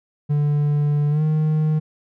triangle tone with pitch glide, 146.83 to 154.75 Hz, D3 to D#3, 0 to -9 cents, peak -14 dBFS, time 0.29-1.8 s, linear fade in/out 20 ms, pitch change +91 cents, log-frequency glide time 1.1-1.22 s, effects none

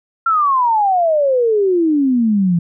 sine exponential sweep, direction down, 1374 to 166.3 Hz, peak -11 dBFS, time 0.26-2.59 s, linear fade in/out 5 ms, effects none

